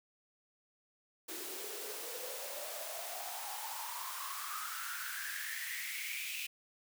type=noise with high-pass filter sweep; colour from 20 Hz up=white; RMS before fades=-42 dBFS; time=1.28-6.47 s; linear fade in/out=10 ms; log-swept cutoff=340 to 2600 Hz; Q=8.1; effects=none